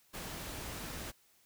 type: noise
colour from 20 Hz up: pink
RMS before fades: -43 dBFS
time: 0.13-1.12 s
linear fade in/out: 20 ms
effects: white hiss -68 dBFS RMS until 1.45 s